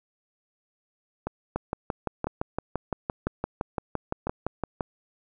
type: two click trains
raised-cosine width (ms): 1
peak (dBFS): -15 / -13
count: 4 / 20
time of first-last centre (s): 1.27-4.27 / 1.56-4.808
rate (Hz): 1 / 5.85
effects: none

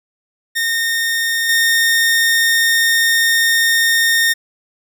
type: tone with level steps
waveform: sawtooth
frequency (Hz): 1835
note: A#6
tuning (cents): -28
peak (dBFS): -12 / -8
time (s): 0.55-4.34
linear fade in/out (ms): 20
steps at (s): 1.49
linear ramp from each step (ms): 2
effects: none

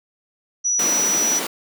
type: tone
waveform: sine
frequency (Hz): 5880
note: F#8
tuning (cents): -12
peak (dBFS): -17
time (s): 0.64-1.4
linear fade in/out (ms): 20
type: high-pass noise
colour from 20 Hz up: pink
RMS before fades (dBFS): -26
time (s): 0.79-1.47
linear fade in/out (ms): 5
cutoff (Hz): 210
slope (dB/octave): 24
effects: none

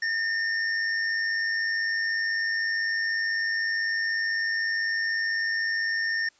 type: tone with amplitude modulation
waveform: square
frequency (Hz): 1819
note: A#6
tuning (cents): -43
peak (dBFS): -23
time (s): 0.02-6.29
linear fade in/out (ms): 5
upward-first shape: sine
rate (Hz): 100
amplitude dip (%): 50
effects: white hiss -62 dBFS RMS until 6.39 s + resampled to 16000 Hz

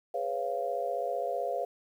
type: chord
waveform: sine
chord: C# dominant seventh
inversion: second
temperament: just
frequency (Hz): 415.8 / 498.9 / 554.4 / 693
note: G#4 / B4 / C#5 / E#5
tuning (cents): +2 / +17 / 0 / -14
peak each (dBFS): -39 / -35 / -35 / -33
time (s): 0.14-1.65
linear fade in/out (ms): 5
effects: 10-bit

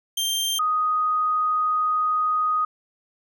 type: tone pair in turn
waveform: sawtooth / sine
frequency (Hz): 3163 / 1246.6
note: G7 / D#6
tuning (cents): +15 / +3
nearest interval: octave + major third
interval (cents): 1612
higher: first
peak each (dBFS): -19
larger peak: neither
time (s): 0.17-0.59 / 0.59-2.65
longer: second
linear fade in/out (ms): 5
effects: none

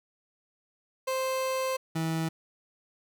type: tone pair in turn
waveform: 30% pulse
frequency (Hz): 523.3 / 162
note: C5 / E3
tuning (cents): 0 / -30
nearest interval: octave + minor sixth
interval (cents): 2030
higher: first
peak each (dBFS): -25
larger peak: neither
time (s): 1.07-1.77 / 1.95-2.29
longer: first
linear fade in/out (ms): 10
effects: none

